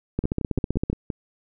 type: two click trains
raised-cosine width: 3 ms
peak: -14 / -10 dBFS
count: 6 / 12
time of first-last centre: 0.24-1.102 / 0.19-0.9 s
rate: 5.8 / 15.5 Hz
effects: none